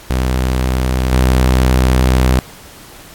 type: tone with level steps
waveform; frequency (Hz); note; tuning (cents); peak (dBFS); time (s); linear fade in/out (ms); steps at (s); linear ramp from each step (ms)
sawtooth; 63.6; C2; -48; -9 / -5; 0.1-2.39; 0; 1.12; 5
effects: pink hiss -38 dBFS RMS until 3.14 s + AAC 64 kbps